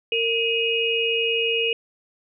sine tone cluster, 458.2 / 2515 / 2874 Hz, A#4 / D#7 / F7, -30 / +18 / +49 cents, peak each -24 dBFS, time 0.12-1.73 s, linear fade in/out 2 ms, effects none

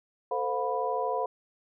sine tone cluster, 445.3 / 518 / 715 / 987 Hz, A4 / C5 / F5 / B5, +21 / -17 / +41 / -1 cents, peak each -33 / -32 / -32 / -32 dBFS, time 0.31-1.26 s, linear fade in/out 5 ms, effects none

